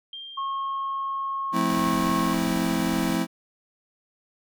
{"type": "tone with exponential decay", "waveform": "sine", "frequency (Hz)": 3186, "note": "G7", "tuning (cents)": 27, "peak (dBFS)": -34, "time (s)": [0.13, 1.97], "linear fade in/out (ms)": 2, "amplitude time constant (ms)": 400}
{"type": "tone", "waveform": "sine", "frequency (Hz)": 1088, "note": "C#6", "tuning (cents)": -33, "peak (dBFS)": -26, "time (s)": [0.37, 2.34], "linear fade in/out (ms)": 10}
{"type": "chord", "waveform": "square", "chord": "F major seventh", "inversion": "none", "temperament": "just", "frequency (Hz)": [174.61, 218.3, 261.9, 327.4], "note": ["F3", "A3", "C4", "E4"], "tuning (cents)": [0, -13, 2, -12], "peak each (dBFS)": -29, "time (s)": [1.52, 3.27], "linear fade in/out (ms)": 50}
{"type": "noise", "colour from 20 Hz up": "pink", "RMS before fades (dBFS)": -38, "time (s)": [1.69, 3.17], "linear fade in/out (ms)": 10}
{"effects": []}